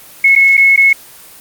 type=tone with dropouts; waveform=sine; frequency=2187 Hz; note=C#7; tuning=24 cents flat; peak=-4 dBFS; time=0.24-0.93 s; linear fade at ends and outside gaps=5 ms; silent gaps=0.353-0.36 / 0.57-0.576 / 0.762-0.775 s; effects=white hiss -37 dBFS RMS until 1.4 s + Opus 24 kbps